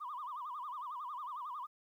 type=tone with vibrato; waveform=sine; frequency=1090 Hz; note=C#6; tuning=29 cents flat; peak=-39 dBFS; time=0-1.67 s; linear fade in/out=20 ms; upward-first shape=sine; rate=11 Hz; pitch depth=220 cents each way; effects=tanh soft clip ceiling -36 dBFS + 12-bit